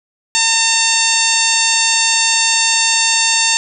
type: harmonic tone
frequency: 905 Hz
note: A5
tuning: 48 cents sharp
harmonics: 1 / 2 / 3 / 4 / 5 / 6 / 7 / 8 / 9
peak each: -22 / -22 / -18 / -20 / -19 / -23 / -20 / -18 / -23 dBFS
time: 0.35-3.57 s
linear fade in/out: 0 ms
effects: none